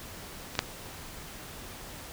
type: clicks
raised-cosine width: 0.2 ms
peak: -20 / -6 dBFS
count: 2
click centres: 0.553 / 0.591 s
effects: pink hiss -44 dBFS RMS until 2.12 s